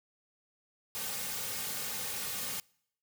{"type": "noise with comb filter", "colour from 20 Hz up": "white", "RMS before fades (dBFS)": -37, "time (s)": [0.95, 2.6], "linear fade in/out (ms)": 0, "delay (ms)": 3, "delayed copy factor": -0.75, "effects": ["noise-tail reverb RT60 0.7 s tail -26 dB re dry"]}